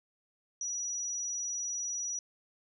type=tone; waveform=sine; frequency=5840 Hz; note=F#8; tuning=24 cents flat; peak=-33 dBFS; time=0.61-2.19 s; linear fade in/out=2 ms; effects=none